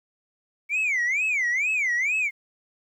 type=tone with vibrato; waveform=sine; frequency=2217 Hz; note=C#7; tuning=in tune; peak=-19 dBFS; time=0.69-2.31 s; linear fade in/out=50 ms; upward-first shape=sine; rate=2.2 Hz; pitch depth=270 cents each way; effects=tanh soft clip ceiling -20 dBFS + 10-bit